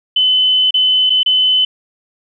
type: tone with dropouts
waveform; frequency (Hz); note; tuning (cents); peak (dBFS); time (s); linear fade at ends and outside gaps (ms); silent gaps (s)
sine; 3028; F#7; +39; -9; 0.16-1.65; 5; 0.708-0.741 / 1.097-1.102 / 1.232-1.26
effects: none